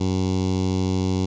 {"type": "tone with notch filter", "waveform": "15% pulse", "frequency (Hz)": 93.3, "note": "F#2", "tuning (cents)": 15, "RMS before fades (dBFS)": -22, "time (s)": [0, 1.26], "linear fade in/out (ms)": 10, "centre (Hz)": 1600, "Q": 0.53, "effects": ["resampled to 16000 Hz"]}